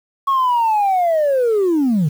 sine linear sweep, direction down, 1108.7 to 138.59 Hz, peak -11 dBFS, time 0.27-2.09 s, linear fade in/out 10 ms, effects tanh soft clip ceiling -11 dBFS + 7-bit

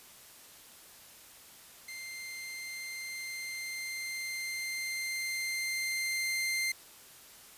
sawtooth tone with level ramp, 2093 Hz, C7, in tune, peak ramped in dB -38 to -26 dBFS, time 1.88-6.72 s, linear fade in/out 5 ms, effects white hiss -54 dBFS RMS until 7.57 s + resampled to 32000 Hz

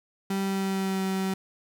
35% pulse tone with pitch glide, 194.7 to 190.8 Hz, G3 to G3, -12 to -47 cents, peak -24 dBFS, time 0.3-1.34 s, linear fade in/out 5 ms, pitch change -35 cents, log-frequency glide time 0.42-1.03 s, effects none

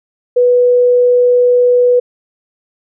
sine tone, 491.8 Hz, B4, 7 cents flat, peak -6 dBFS, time 0.36-2 s, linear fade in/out 10 ms, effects none

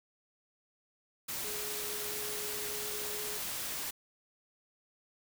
sine tone in noise, 420 Hz, G#4, 19 cents sharp, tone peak -44 dBFS, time 1.44-3.38 s, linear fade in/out 10 ms, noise white, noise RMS -38 dBFS, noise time 1.28-3.91 s, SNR -9 dB, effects none

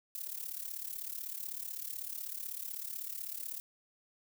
violet noise with amplitude modulation, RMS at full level -38 dBFS, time 0.15-3.6 s, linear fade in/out 0 ms, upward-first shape sine, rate 36 Hz, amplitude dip 80%, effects none

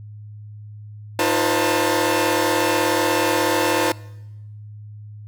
sawtooth tone cluster, 313.3 / 349.7 / 489.2 / 533 / 889 Hz, D#4 / F4 / B4 / C5 / A5, +12 / +2 / -16 / +32 / +18 cents, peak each -20 dBFS, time 1.19-3.92 s, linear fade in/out 2 ms, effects noise-tail reverb RT60 1.0 s tail -22 dB re dry + added 105 Hz sine -35 dBFS peak until 5.27 s

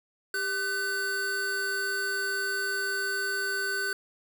square tone pair together, 395.8 / 1511 Hz, G4 / F#6, +17 / +36 cents, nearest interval octave + major seventh, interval 2319 cents, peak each -37 / -29 dBFS, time 0.34-3.93 s, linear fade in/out 2 ms, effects none

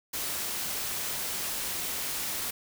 white noise, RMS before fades -33 dBFS, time 0.13-2.51 s, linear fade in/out 10 ms, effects none

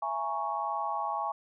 sine chord, A# half-diminished seventh, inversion second, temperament equal with one note detuned, 668.8 / 830.6 / 932.3 / 1108.7 Hz, E5 / G#5 / A#5 / C#6, +25 / 0 / 0 / 0 cents, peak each -38 / -33 / -38 / -34 dBFS, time 0.02-1.32 s, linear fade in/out 5 ms, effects none

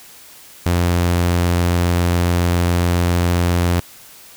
sawtooth tone, 87.31 Hz, F2, in tune, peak -10 dBFS, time 0.66-3.8 s, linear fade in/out 0 ms, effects white hiss -42 dBFS RMS until 4.36 s

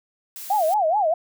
blue noise, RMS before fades -36 dBFS, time 0.36-0.74 s, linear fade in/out 0 ms
sine tone with vibrato, 730 Hz, F#5, 24 cents flat, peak -17 dBFS, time 0.5-1.14 s, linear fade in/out 5 ms, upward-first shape sine, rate 4.7 Hz, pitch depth 280 cents each way
effects none

